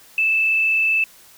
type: tone with frequency modulation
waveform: sine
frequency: 2632 Hz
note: E7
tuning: 3 cents flat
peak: -15 dBFS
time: 0.18-1.04 s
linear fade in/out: 2 ms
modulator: 35.5 Hz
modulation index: 0.61
effects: white hiss -48 dBFS RMS until 1.37 s